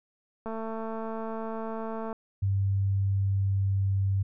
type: click train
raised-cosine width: 1 ms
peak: -23 dBFS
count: 373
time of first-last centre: 0.46-2.128 s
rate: 223 Hz
type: tone with pitch glide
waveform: sine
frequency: 98 to 97.44 Hz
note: G2 to G2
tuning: 0 to -10 cents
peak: -23 dBFS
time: 2.42-4.23 s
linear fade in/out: 10 ms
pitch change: -10 cents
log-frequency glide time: 3.12-3.95 s
effects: none